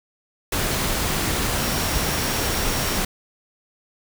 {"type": "tone in noise", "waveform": "sine", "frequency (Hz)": 5588, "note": "F8", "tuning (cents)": 0, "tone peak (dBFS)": -34, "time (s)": [1.58, 2.98], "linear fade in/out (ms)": 5, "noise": "pink", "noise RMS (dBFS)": -23, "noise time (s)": [0.52, 3.05], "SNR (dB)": -14, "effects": []}